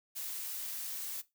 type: noise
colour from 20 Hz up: blue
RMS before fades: -40 dBFS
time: 0.15-1.22 s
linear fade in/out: 20 ms
effects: noise-tail reverb RT60 0.2 s tail -17 dB re dry